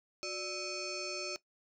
sine tone with frequency modulation, 2489 Hz, D#7, in tune, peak -36 dBFS, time 0.23-1.36 s, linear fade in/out 0 ms, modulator 951 Hz, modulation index 3.8, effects noise-tail reverb RT60 0.1 s tail -17 dB re dry

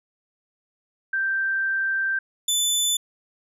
sine / 20% pulse tone pair in turn, 1568 / 3508 Hz, G6 / A7, 0 / -6 cents, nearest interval octave + major second, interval 1394 cents, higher second, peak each -21 / -14 dBFS, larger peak second, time 1.13-2.19 / 2.48-2.97 s, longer first, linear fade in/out 5 ms, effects none

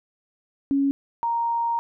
sine tone pair in turn, 277.2 / 932.4 Hz, C#4 / A#5, 0 / 0 cents, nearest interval octave + major sixth, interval 2100 cents, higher second, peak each -18 / -21 dBFS, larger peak first, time 0.71-0.91 / 1.23-1.79 s, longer second, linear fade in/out 0 ms, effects none

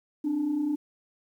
sine tone pair together, 267.1 / 297.1 Hz, C4 / D4, +36 / +20 cents, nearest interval major second, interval 184 cents, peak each -32 / -24 dBFS, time 0.24-0.76 s, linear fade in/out 10 ms, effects tanh soft clip ceiling -21 dBFS + 10-bit

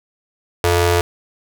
sawtooth ring-modulated tone, 261.6 Hz, C4, in tune, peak -6 dBFS, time 0.64-1.01 s, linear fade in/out 2 ms, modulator 173 Hz, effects none

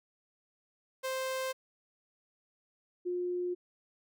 sawtooth / sine tone pair in turn, 523.3 / 356.7 Hz, C5 / F4, 0 / +37 cents, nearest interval perfect fifth, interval 663 cents, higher first, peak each -29 / -31 dBFS, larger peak first, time 1.03-1.53 / 3.05-3.55 s, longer neither, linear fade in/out 20 ms, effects none

